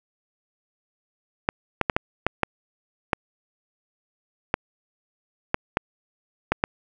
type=clicks; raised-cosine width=0.5 ms; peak=-4 dBFS; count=12; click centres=1.489 / 1.813 / 1.898 / 1.965 / 2.266 / 2.433 / 3.132 / 4.541 / 5.544 / 5.771 / 6.52 / 6.639 s; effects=none